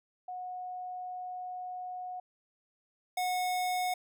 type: tone pair in turn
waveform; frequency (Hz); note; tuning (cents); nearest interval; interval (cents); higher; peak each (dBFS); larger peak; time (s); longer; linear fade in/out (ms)
sine / square; 730 / 730; F#5 / F#5; -24 / -24; unison; 0; neither; -37 / -30; second; 0.28-2.2 / 3.17-3.94; first; 5
effects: none